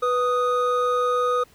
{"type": "tone pair together", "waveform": "triangle", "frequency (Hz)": [493.9, 1244.6], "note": ["B4", "D#6"], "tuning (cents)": [0, 0], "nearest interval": "octave + major third", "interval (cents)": 1600, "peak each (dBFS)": -20, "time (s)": [0.02, 1.44], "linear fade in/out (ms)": 10, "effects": ["pink hiss -55 dBFS RMS until 1.54 s"]}